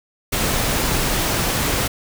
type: noise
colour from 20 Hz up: pink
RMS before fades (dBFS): -20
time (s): 0.32-1.88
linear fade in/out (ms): 10
effects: none